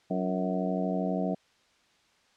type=harmonic tone with a mistuned harmonic; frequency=92.5 Hz; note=F#2; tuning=in tune; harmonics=2 / 3 / 4 / 5 / 6 / 7 / 8; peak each=-30 / -34 / -39 / -37 / -39 / -34 / -38 dBFS; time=0.1-1.35 s; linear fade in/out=10 ms; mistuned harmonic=4; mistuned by=-86 cents; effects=white hiss -65 dBFS RMS until 2.36 s + low-pass 5000 Hz 12 dB/octave